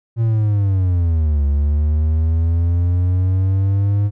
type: linear two-way sweep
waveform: triangle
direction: down then up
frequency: 116.54 to 70.4 to 103 Hz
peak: -11 dBFS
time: 0.16-4.11 s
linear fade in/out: 50 ms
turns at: 1.45 s
effects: none